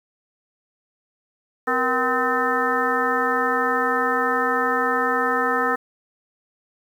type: harmonic tone with a mistuned harmonic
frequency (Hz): 256.7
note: C4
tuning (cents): -33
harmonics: 1 / 2 / 3 / 4 / 5 / 6 / 7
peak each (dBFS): -29 / -25 / -27 / -28 / -23 / -32 / -25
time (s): 1.67-5.76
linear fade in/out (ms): 10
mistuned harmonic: 2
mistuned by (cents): -130
effects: 8-bit